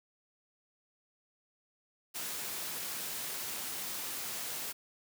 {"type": "high-pass noise", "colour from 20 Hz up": "white", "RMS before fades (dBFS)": -39, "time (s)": [2.14, 4.73], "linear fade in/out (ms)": 20, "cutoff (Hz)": 110, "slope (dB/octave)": 12, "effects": []}